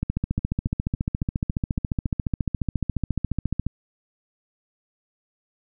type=two click trains; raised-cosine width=5 ms; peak=-24 / -11 dBFS; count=7 / 53; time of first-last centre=0.39-2.061 / 0.03-3.666 s; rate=3.59 / 14.3 Hz; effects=none